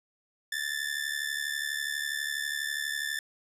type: ring-modulated tone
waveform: sawtooth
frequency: 1762 Hz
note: A6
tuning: 2 cents sharp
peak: -24 dBFS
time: 0.52-3.19 s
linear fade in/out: 2 ms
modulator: 36.1 Hz
effects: resampled to 32000 Hz